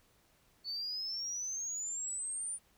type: exponential sweep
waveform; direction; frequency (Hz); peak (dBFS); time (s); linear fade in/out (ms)
sine; up; 4435 to 9397; -35; 0.64-2.59; 50
effects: tanh soft clip ceiling -32 dBFS + pink hiss -69 dBFS RMS until 2.77 s